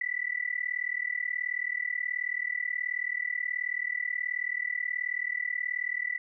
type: tone with amplitude modulation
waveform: sine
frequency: 1975.5 Hz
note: B6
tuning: in tune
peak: -25 dBFS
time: 0.01-6.18 s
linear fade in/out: 5 ms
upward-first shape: sine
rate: 38.6 Hz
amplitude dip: 95%
effects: none